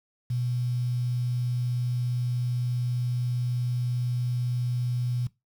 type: tone with quantisation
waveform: sine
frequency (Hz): 122.9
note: B2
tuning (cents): -8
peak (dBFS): -25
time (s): 0.3-5.27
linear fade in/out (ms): 5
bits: 8
effects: noise-tail reverb RT60 0.2 s tail -19 dB re dry